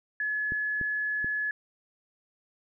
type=tone; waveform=sine; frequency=1705 Hz; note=G#6; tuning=45 cents sharp; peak=-27 dBFS; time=0.2-1.51 s; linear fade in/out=2 ms
type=clicks; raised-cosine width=3 ms; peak=-25 dBFS; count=3; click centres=0.521 / 0.813 / 1.245 s
effects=none